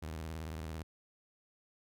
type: tone with vibrato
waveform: sawtooth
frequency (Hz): 79.3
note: D#2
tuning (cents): +33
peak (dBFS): -36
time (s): 0.02-0.83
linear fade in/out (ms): 10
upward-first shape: square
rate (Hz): 18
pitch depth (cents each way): 120
effects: none